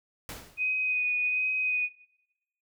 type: noise with exponential decay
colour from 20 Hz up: pink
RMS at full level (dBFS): -37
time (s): 0.29-0.75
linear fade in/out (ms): 1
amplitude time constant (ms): 100
type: tone with vibrato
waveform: sine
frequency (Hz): 2497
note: D#7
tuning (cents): +6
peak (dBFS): -25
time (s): 0.57-1.89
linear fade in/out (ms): 50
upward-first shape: sine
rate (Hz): 1.3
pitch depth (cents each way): 17
effects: noise-tail reverb RT60 0.9 s tail -23 dB re dry